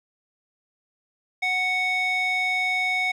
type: tone with band-pass filter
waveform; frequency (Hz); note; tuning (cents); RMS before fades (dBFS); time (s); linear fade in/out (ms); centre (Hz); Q
square; 740; F#5; 0; -24; 1.42-3.12; 10; 2300; 2.4
effects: none